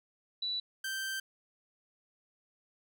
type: tone pair in turn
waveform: sine / sawtooth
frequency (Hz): 3951 / 1562.1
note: B7 / G6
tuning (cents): 0 / -7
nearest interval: octave + major third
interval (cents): 1607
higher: first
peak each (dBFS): -32 / -31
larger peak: second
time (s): 0.42-0.6 / 0.84-1.2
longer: second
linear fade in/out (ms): 5
effects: none